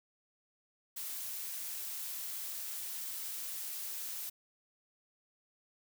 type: noise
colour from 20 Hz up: blue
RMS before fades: -41 dBFS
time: 0.96-4.3 s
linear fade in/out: 10 ms
effects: none